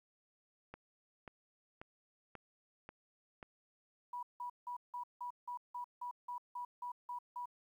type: click train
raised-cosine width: 0.5 ms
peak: -33 dBFS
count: 6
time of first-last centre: 0.74-3.428 s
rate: 1.86 Hz
type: tone bursts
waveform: sine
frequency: 976 Hz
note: B5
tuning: 21 cents flat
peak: -40 dBFS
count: 13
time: 4.13-7.457 s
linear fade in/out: 5 ms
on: 99 ms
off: 170 ms
effects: 12-bit